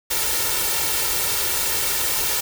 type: noise with comb filter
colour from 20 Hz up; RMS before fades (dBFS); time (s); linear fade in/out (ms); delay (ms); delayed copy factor
white; -22; 0.1-2.41; 10; 2.2; +0.65
effects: none